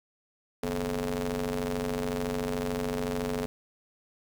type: ring-modulated tone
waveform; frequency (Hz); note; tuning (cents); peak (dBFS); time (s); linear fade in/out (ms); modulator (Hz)
sawtooth; 93.7; F#2; +22; -22; 0.63-3.46; 0; 339
effects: 8-bit